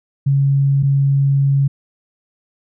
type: tone pair in turn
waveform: sine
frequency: 138.59 / 138.59 Hz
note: C#3 / C#3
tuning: 0 / 0 cents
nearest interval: unison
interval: 0 cents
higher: neither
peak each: -11 dBFS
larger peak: neither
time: 0.26-0.83 / 0.83-1.68 s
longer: second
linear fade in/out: 10 ms
effects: none